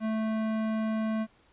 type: tone with tanh clipping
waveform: sine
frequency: 219.6 Hz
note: A3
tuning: 3 cents flat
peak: -29 dBFS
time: 0-1.27 s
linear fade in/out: 50 ms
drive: 18 dB
effects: pink hiss -63 dBFS RMS until 1.52 s + resampled to 8000 Hz